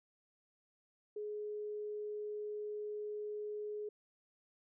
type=tone; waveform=sine; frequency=420 Hz; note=G#4; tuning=19 cents sharp; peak=-39 dBFS; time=1.16-3.89 s; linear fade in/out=5 ms; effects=none